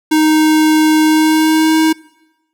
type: tone with pitch glide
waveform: square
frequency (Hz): 311.1 to 317.1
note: D#4 to D#4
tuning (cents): 0 to +33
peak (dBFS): -9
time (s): 0.11-1.93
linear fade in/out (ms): 10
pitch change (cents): +33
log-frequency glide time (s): 1.03-1.78
effects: noise-tail reverb RT60 1.0 s tail -23 dB re dry